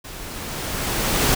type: noise with level ramp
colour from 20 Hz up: pink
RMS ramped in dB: -37 to -17 dBFS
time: 0.04-1.35 s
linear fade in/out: 10 ms
effects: none